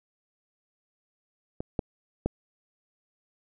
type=clicks; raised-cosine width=2 ms; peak=-19 / -13 / -12 dBFS; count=3; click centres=1.605 / 1.792 / 2.26 s; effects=none